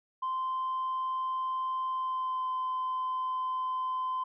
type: tone with pitch glide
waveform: sine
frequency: 1039 to 1028.8 Hz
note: C6 to C6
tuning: -12 to -30 cents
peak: -28 dBFS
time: 0.22-4.24 s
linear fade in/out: 10 ms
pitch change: -18 cents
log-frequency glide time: 1.9-2.51 s
effects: tanh soft clip ceiling -27 dBFS